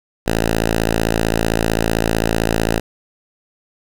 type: tone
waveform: 5% pulse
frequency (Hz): 55.6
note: A1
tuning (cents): +19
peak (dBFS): -4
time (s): 0.26-2.8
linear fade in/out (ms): 10
effects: none